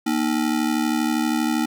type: ring-modulated tone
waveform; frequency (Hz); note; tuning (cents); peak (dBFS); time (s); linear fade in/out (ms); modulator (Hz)
square; 272.6; C#4; -29; -17; 0.06-1.66; 10; 36.3
effects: none